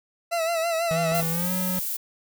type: tone with vibrato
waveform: 40% pulse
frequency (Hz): 665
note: E5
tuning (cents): +15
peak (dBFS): -22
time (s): 0.31-1.22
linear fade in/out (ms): 20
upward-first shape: sine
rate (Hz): 6.1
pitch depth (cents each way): 56
type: tone with pitch glide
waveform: square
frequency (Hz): 164 to 184.08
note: E3 to F#3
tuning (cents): -9 to -9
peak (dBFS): -27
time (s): 0.91-1.79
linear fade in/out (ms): 0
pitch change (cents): +200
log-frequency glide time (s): 1.3-1.51
type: clicks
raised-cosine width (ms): 1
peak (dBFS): -24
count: 3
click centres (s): 1.12 / 1.197 / 1.228
type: noise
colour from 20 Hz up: violet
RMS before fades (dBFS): -29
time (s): 1.14-1.97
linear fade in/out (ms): 10
effects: none